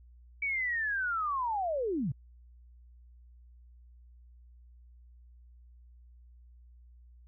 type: linear sweep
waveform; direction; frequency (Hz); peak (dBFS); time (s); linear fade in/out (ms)
sine; down; 2288 to 113; -29; 0.42-2.12; 5
effects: added 60 Hz sine -53 dBFS peak until 7.27 s